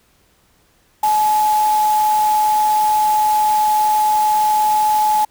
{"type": "tone in noise", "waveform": "sine", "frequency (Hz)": 852, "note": "G#5", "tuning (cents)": 44, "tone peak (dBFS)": -12, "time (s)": [1.03, 5.25], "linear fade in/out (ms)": 5, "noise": "white", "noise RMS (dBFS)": -29, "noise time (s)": [1.03, 5.25], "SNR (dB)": 14, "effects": ["pink hiss -57 dBFS RMS until 5.3 s"]}